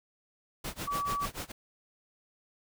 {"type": "noise with tremolo", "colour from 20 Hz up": "pink", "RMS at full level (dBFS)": -36, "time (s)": [0.64, 1.52], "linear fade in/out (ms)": 5, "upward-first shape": "sine", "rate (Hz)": 6.9, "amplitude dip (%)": 95}
{"type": "tone", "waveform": "sine", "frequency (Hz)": 1145, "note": "D6", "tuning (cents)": -44, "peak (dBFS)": -30, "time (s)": [0.87, 1.26], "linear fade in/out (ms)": 10}
{"effects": []}